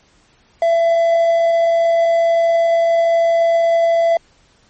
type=tone with quantisation; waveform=triangle; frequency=670 Hz; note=E5; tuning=28 cents sharp; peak=-9 dBFS; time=0.62-4.17 s; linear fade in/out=2 ms; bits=6; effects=pink hiss -54 dBFS RMS until 4.69 s + MP3 32 kbps